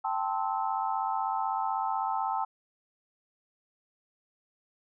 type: chord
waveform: sine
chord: A minor seventh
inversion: third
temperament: equal with one note detuned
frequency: 784 / 880 / 1046.5 / 1299.6 Hz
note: G5 / A5 / C6 / E6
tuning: 0 / 0 / 0 / -25 cents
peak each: -32 / -31 / -36 / -36 dBFS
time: 0.04-2.45 s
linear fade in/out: 10 ms
effects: none